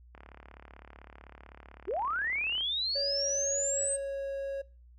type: click train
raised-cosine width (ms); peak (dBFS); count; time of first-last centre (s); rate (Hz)
0.5; -34; 89; 0.15-2.608; 35.8
type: linear sweep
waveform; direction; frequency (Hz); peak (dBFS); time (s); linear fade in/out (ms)
sine; up; 320 to 8400; -29; 1.87-3.97; 20
type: tone with pitch glide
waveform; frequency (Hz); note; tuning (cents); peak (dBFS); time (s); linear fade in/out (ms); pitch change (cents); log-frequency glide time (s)
triangle; 560 to 549.7; C#5 to C#5; +18 to -15; -31; 2.95-4.62; 10; -33; 3.22-4.27
effects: noise-tail reverb RT60 0.4 s tail -24 dB re dry + added 60 Hz sine -53 dBFS peak until 4.98 s